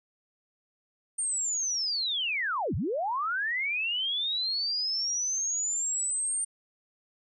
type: linear two-way sweep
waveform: sine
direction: down then up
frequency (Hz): 8870 to 69.3 to 8870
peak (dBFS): -27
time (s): 1.18-6.45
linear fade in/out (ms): 10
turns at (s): 2.75
effects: none